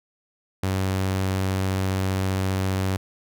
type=tone; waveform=sawtooth; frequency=95.1 Hz; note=F#2; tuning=48 cents sharp; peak=-18 dBFS; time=0.63-2.97 s; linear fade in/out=5 ms; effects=none